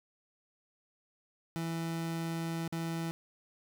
30% pulse tone with dropouts, 165.3 Hz, E3, 5 cents sharp, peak -31 dBFS, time 1.56-3.11 s, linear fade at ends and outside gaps 0 ms, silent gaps 2.678-2.725 s, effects none

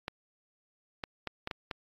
clicks, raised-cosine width 0.3 ms, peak -19 dBFS, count 6, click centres 0.081 / 1.038 / 1.273 / 1.474 / 1.512 / 1.712 s, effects AAC 32 kbps

